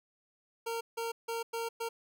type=tone bursts at uneven times; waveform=25% pulse; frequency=460.1 Hz; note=A#4; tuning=23 cents flat; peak=-30 dBFS; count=5; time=0.66-0.81 / 0.97-1.12 / 1.28-1.43 / 1.53-1.69 / 1.8-1.89 s; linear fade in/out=10 ms; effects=none